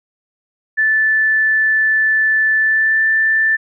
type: tone with pitch glide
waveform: sine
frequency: 1753 to 1769.3 Hz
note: A6 to A6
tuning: -7 to +9 cents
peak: -11 dBFS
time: 0.77-3.57 s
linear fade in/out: 20 ms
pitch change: +16 cents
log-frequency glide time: 2.58-3.04 s
effects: none